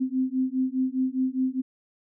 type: beating tone pair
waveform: sine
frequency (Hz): 257.1 / 262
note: C4 / C4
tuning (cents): -30 / +2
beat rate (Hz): 4.9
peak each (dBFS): -26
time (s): 0-1.62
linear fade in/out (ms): 20
effects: none